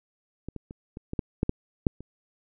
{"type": "clicks", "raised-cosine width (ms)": 3, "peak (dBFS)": [-22, -23, -27, -25, -19, -13, -10, -11, -7, -28], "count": 10, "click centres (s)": [0.486, 0.563, 0.709, 0.971, 1.134, 1.192, 1.431, 1.494, 1.868, 2.006], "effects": []}